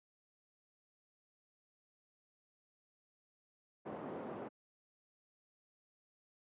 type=band-pass noise; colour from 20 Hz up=pink; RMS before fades=-45 dBFS; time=3.85-4.49 s; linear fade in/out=20 ms; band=220 to 770 Hz; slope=12 dB/octave; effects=high-pass 100 Hz 12 dB/octave + resampled to 8000 Hz